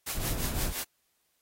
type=noise with tremolo; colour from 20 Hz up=white; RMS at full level=-33 dBFS; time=0.06-0.84 s; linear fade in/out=10 ms; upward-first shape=triangle; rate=5.8 Hz; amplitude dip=80%
type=noise; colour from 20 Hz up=brown; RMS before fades=-32 dBFS; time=0.13-0.74 s; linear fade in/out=50 ms
effects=white hiss -74 dBFS RMS until 1.41 s + AAC 48 kbps